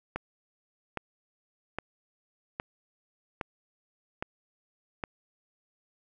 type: click train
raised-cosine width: 0.5 ms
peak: -17 dBFS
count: 7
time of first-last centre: 0.16-5.038 s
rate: 1.23 Hz
effects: none